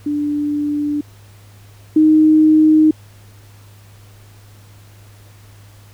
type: tone pair in turn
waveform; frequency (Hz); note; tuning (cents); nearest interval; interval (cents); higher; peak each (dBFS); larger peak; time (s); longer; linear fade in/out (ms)
sine; 293.7 / 310.6; D4 / D#4; 0 / -3; minor second; 97; second; -16 / -7; second; 0.06-1.01 / 1.96-2.91; neither; 5
effects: added 102 Hz sine -41 dBFS peak until 5.93 s + pink hiss -49 dBFS RMS until 5.93 s